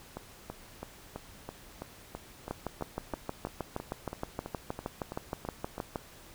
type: two click trains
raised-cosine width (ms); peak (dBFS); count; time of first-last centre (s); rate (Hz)
1; -24 / -19; 18 / 23; 0.17-5.781 / 2.51-5.958; 3.03 / 6.38
effects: pink hiss -53 dBFS RMS until 6.34 s